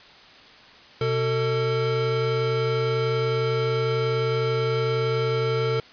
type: tone pair together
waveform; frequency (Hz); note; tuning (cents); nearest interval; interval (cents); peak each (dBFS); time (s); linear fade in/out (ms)
square; 125.94 / 448.8; B2 / A4; +34 / +34; octave + minor seventh; 2200; -26 / -24; 1.01-5.8; 2
effects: white hiss -48 dBFS RMS until 5.92 s + resampled to 11025 Hz